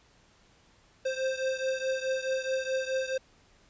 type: beating tone pair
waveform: square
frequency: 523.3 / 528 Hz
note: C5 / C5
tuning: 0 / +16 cents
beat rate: 4.7 Hz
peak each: -31 / -34 dBFS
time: 1.05-3.18 s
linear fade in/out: 10 ms
effects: pink hiss -62 dBFS RMS until 3.69 s + resampled to 16000 Hz